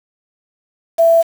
sine tone with quantisation, 665 Hz, E5, 15 cents sharp, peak -7 dBFS, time 0.98-1.23 s, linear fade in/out 20 ms, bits 5, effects none

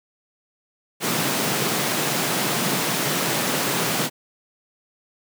pink high-pass noise, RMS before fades -23 dBFS, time 1-4.1 s, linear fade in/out 50 ms, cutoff 130 Hz, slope 48 dB/octave, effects none

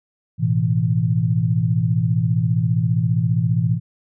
sine chord, A suspended second, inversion none, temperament equal with one note detuned, 110 / 124.98 / 164.81 Hz, A2 / B2 / E3, 0 / +21 / 0 cents, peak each -20 dBFS, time 0.38-3.8 s, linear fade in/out 50 ms, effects none

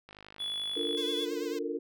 click train, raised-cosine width 0.3 ms, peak -32 dBFS, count 45, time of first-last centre 0.09-0.949 s, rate 51.2 Hz
triangle tone, 3418 Hz, G#7, 49 cents sharp, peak -31 dBFS, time 0.39-1.26 s, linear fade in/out 20 ms
sine chord, Bb major seventh, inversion first, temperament equal with one note detuned, 293.7 / 349.2 / 445.1 / 466.2 Hz, D4 / F4 / A4 / Bb4, 0 / 0 / +20 / 0 cents, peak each -37 dBFS, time 0.76-1.79 s, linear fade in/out 10 ms
5% pulse tone with vibrato, 518 Hz, C5, 17 cents flat, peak -32 dBFS, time 0.97-1.59 s, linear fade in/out 5 ms, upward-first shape triangle, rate 9.1 Hz, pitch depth 99 cents each way
effects none

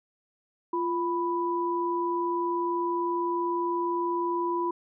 sine tone pair together, 346.2 / 989.4 Hz, F4 / B5, -15 / +3 cents, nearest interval octave + tritone, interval 1818 cents, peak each -28 dBFS, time 0.73-4.71 s, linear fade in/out 5 ms, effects none

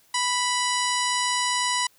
harmonic tone with a mistuned harmonic, 987.8 Hz, B5, in tune, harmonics 1 / 2 / 3 / 4 / 5 / 6 / 7 / 8 / 9 / 10, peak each -26 / -29 / -31 / -32 / -33 / -34 / -34 / -35 / -36 / -36 dBFS, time 0.14-1.87 s, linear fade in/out 5 ms, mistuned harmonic 6, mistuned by -82 cents, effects white hiss -60 dBFS RMS until 1.98 s

